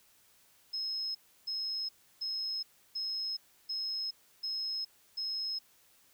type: tone bursts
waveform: sine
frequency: 5160 Hz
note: E8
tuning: 38 cents flat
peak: -33 dBFS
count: 7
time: 0.73-5.59 s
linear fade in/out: 10 ms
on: 420 ms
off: 320 ms
effects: white hiss -65 dBFS RMS until 6.13 s